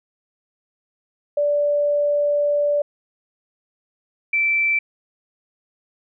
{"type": "tone pair in turn", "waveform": "sine", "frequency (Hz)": [583, 2332], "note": ["D5", "D7"], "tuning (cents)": [-13, -13], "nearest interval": "2 octaves", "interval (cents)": 2400, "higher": "second", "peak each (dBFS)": -16, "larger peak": "neither", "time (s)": [[1.37, 2.82], [4.33, 4.79]], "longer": "first", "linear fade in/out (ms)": 5, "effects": []}